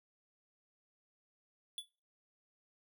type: tone with exponential decay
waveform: square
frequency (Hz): 3444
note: A7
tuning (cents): -38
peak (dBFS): -36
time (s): 1.78-1.88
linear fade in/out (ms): 1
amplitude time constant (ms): 20
effects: noise-tail reverb RT60 0.4 s tail -24 dB re dry